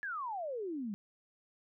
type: exponential sweep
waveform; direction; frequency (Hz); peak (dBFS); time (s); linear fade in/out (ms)
sine; down; 1734 to 193.1; -36; 0.03-0.94; 0
effects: none